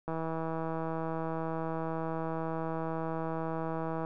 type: click train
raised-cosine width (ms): 1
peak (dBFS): -22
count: 644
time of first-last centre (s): 0.08-4.049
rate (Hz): 162
effects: none